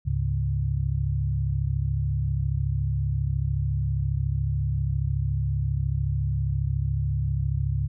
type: tone cluster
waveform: sine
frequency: 70.8 / 104 / 138.4 Hz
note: C#2 / G#2 / C#3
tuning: +37 / +3 / -2 cents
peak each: -27 dBFS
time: 0.05-7.88 s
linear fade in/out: 20 ms
effects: none